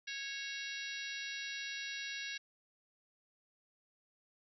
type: harmonic tone with a mistuned harmonic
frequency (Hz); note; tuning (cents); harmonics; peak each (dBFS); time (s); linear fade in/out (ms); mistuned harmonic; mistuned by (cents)
551; C#5; -11; 3 / 4 / 5 / 6 / 7 / 8 / 9 / 10; -45 / -47 / -47 / -52 / -47 / -52 / -53 / -51; 0.07-2.38; 10; 10; +43
effects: none